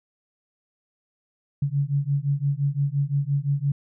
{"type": "beating tone pair", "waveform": "sine", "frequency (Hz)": [138.59, 144.39], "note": ["C#3", "D3"], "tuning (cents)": [0, -29], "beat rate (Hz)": 5.8, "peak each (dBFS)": -24, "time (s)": [1.62, 3.72], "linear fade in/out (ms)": 5, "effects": []}